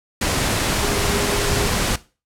sine tone in noise, 407.1 Hz, G#4, 35 cents flat, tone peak -27 dBFS, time 0.81-1.67 s, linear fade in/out 5 ms, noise pink, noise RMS -20 dBFS, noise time 0.21-1.96 s, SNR -10 dB, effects noise-tail reverb RT60 0.3 s tail -17 dB re dry + low-pass 11000 Hz 12 dB/octave

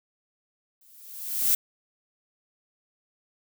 violet noise with exponential growth, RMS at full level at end -19 dBFS, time 0.81-1.55 s, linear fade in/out 5 ms, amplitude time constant 160 ms, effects none

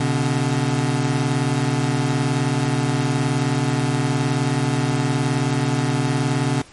25% pulse beating tone pair, 125.4 / 144.4 Hz, B2 / D3, +27 / -29 cents, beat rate 19 Hz, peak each -17 dBFS, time 0-6.62 s, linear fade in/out 5 ms, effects pink hiss -46 dBFS RMS until 6.72 s + MP3 48 kbps

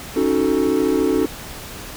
triangle chord, D# half-diminished seventh, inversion third, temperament equal, 277.2 / 311.1 / 370 / 440 Hz, C#4 / D#4 / F#4 / A4, 0 / 0 / 0 / 0 cents, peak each -19 dBFS, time 0.16-1.26 s, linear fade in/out 5 ms, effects pink hiss -34 dBFS RMS until 1.96 s

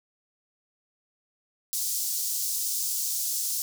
pink high-pass noise, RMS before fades -29 dBFS, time 1.73-3.62 s, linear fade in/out 0 ms, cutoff 5400 Hz, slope 24 dB/octave, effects none

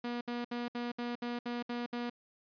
sawtooth tone bursts, 240.4 Hz, B3, 46 cents flat, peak -31 dBFS, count 9, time 0.04-2.098 s, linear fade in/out 5 ms, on 170 ms, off 66 ms, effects resampled to 11025 Hz

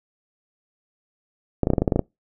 clicks, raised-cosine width 2 ms, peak -5 dBFS, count 10, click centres 1.633 / 1.671 / 1.703 / 1.735 / 1.782 / 1.82 / 1.878 / 1.922 / 1.96 / 1.993 s, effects noise-tail reverb RT60 0.2 s tail -25 dB re dry

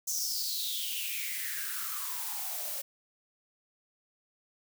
blue noise with high-pass filter sweep, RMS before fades -35 dBFS, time 0.07-2.82 s, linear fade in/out 10 ms, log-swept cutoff 6300 to 550 Hz, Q 7.7, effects none

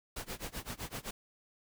pink noise with tremolo, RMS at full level -39 dBFS, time 0.16-1.11 s, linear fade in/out 5 ms, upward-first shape sine, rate 7.8 Hz, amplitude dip 95%, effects none

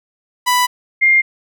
sawtooth / sine tone pair in turn, 990 / 2115 Hz, B5 / C7, +4 / +18 cents, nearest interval octave + minor second, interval 1314 cents, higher second, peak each -8 dBFS, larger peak neither, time 0.46-0.67 / 1.01-1.22 s, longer neither, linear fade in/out 20 ms, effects none

